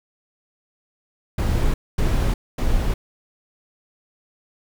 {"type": "noise bursts", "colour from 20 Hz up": "brown", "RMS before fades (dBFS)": -19, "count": 3, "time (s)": [1.38, 2.94], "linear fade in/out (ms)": 5, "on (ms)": 360, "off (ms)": 240, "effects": []}